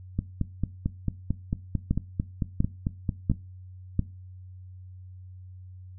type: two click trains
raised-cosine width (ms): 5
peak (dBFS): -13 / -10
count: 15 / 4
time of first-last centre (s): 0.19-3.315 / 1.91-3.993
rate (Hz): 4.48 / 1.44
effects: noise-tail reverb RT60 0.3 s tail -19 dB re dry + added 92 Hz sine -42 dBFS peak until 5.98 s